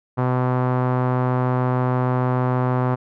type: tone with low-pass filter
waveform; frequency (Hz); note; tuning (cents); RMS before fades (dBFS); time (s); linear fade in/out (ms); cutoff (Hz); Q
sawtooth; 126.5; B2; +42; -20; 0.17-2.96; 20; 1100; 1.9
effects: none